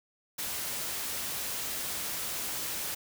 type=noise; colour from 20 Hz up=white; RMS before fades=-35 dBFS; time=0.38-2.95 s; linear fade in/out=10 ms; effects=none